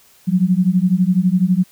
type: beating tone pair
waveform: sine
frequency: 177.1 / 189.1 Hz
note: F3 / F#3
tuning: +24 / +38 cents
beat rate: 12 Hz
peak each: -15 dBFS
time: 0.27-1.64 s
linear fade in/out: 20 ms
effects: white hiss -51 dBFS RMS until 1.71 s